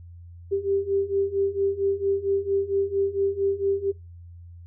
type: beating tone pair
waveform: sine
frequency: 391.9 / 396.3 Hz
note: G4 / G4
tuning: 0 / +19 cents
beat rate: 4.4 Hz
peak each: -26 / -24 dBFS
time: 0.51-3.92 s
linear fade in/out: 20 ms
effects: noise-tail reverb RT60 0.2 s tail -20 dB re dry + added 86 Hz sine -41 dBFS peak until 4.66 s

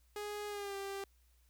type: tone with pitch glide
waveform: sawtooth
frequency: 415.3 to 394 Hz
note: G#4 to G4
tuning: 0 to +9 cents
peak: -36 dBFS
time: 0.16-1.04 s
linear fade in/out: 2 ms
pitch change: -91 cents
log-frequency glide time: 0.48-0.76 s
effects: added 60 Hz sine -66 dBFS peak until 1.49 s + white hiss -75 dBFS RMS until 1.49 s

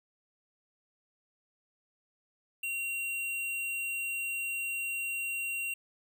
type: tone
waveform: square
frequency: 2750 Hz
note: F7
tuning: 27 cents flat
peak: -33 dBFS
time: 2.63-5.74 s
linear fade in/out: 5 ms
effects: 11-bit

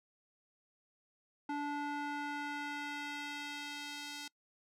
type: tone with band-pass filter sweep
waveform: square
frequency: 290.5 Hz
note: D4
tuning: 19 cents flat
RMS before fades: -41 dBFS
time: 1.49-4.28 s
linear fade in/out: 5 ms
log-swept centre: 810 to 4700 Hz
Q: 0.97
effects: noise-tail reverb RT60 0.1 s tail -24 dB re dry

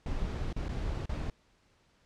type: noise with dropouts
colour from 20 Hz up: brown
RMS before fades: -34 dBFS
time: 0.06-1.3 s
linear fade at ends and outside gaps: 2 ms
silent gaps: 0.528-0.563 / 0.684-0.691 / 1.058-1.093 s
effects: pink hiss -68 dBFS RMS until 2.05 s + low-pass 6000 Hz 12 dB/octave

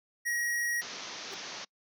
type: tone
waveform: square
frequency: 1897 Hz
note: A#6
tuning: 30 cents sharp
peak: -30 dBFS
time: 0.25-0.82 s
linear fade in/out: 20 ms
type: low-pass noise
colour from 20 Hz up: white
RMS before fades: -42 dBFS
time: 0.81-1.65 s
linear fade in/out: 10 ms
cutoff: 6400 Hz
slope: 96 dB/octave
type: tone with exponential growth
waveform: sawtooth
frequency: 392 Hz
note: G4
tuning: in tune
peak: -34 dBFS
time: 1.27-1.34 s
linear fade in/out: 0 ms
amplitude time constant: 15 ms
effects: noise-tail reverb RT60 0.1 s tail -26 dB re dry + high-pass 200 Hz 12 dB/octave

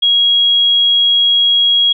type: tone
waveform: sine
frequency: 3300 Hz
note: G#7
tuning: 12 cents flat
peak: -8 dBFS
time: 0.02-1.93 s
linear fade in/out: 10 ms
effects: none

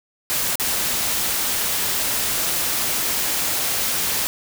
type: noise with dropouts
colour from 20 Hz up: white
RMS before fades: -22 dBFS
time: 0.3-4.27 s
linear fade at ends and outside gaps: 0 ms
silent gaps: 0.556-0.598 s
effects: none

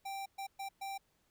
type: tone bursts at uneven times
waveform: square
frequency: 784 Hz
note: G5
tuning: in tune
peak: -40 dBFS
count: 4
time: 0.05-0.26 / 0.38-0.47 / 0.59-0.69 / 0.81-0.98 s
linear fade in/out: 10 ms
effects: pink hiss -75 dBFS RMS until 1.3 s

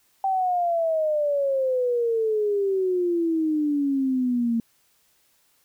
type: exponential sweep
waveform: sine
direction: down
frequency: 780 to 227.5 Hz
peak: -20 dBFS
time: 0.24-4.6 s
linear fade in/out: 2 ms
effects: white hiss -64 dBFS RMS until 5.64 s

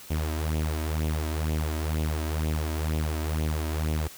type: tone with flanger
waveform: sawtooth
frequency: 77.78 Hz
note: D#2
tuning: in tune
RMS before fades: -28 dBFS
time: 0.1-4.08 s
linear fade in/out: 10 ms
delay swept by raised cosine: 0.3 to 3.2 ms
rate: 2.1 Hz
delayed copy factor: +0.65
effects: white hiss -46 dBFS RMS until 4.17 s

